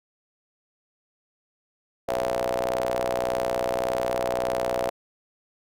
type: ring-modulated tone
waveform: sawtooth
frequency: 61.74 Hz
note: B1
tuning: in tune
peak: -17 dBFS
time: 2.08-4.9 s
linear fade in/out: 10 ms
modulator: 607 Hz
effects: none